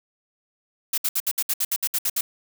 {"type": "noise bursts", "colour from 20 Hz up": "blue", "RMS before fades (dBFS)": -23, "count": 12, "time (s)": [0.93, 2.21], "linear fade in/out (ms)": 5, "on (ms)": 48, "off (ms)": 64, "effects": []}